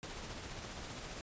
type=noise with tremolo; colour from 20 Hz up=pink; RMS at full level=-44 dBFS; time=0.03-1.21 s; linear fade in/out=0 ms; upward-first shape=triangle; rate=15 Hz; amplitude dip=35%; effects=resampled to 16000 Hz